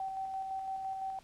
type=tone with tremolo; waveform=sine; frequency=769 Hz; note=G5; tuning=33 cents flat; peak=-34 dBFS; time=0-1.19 s; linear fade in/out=2 ms; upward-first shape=square; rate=5.9 Hz; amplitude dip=30%; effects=pink hiss -62 dBFS RMS until 1.23 s + low-pass 10000 Hz 12 dB/octave